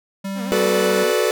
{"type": "tone with pitch glide", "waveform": "square", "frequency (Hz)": [195.2, 192.96], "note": ["G3", "G3"], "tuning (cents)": [-7, -27], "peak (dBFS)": -25, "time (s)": [0.24, 1.04], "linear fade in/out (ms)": 10, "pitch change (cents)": -20, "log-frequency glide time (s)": [0.43, 0.64]}
{"type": "tone with vibrato", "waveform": "sawtooth", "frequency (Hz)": 247.3, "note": "B3", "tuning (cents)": 3, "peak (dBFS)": -26, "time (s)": [0.34, 1.14], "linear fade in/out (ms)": 50, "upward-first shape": "sine", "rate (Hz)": 8.1, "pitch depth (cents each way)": 130}
{"type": "chord", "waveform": "45% pulse", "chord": "B minor seventh", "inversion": "second", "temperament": "equal with one note detuned", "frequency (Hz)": [370, 435.4, 493.9, 587.3], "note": ["F#4", "A4", "B4", "D5"], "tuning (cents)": [0, -18, 0, 0], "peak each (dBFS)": [-23, -20, -22, -23], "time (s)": [0.52, 1.31], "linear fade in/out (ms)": 0}
{"effects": []}